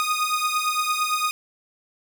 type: beating tone pair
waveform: sawtooth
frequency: 1236 / 1244.8 Hz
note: D#6 / D#6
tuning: -12 / 0 cents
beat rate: 8.8 Hz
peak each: -20 / -22 dBFS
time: 0-1.31 s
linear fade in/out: 0 ms
effects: none